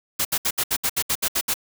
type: noise bursts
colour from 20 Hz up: white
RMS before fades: -22 dBFS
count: 11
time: 0.19-1.541 s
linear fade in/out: 10 ms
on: 61 ms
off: 68 ms
effects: none